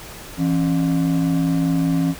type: ring-modulated tone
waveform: triangle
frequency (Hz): 220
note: A3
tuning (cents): 0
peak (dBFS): -11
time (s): 0.37-2.15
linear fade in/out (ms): 50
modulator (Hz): 52.5
effects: pink hiss -37 dBFS RMS until 2.19 s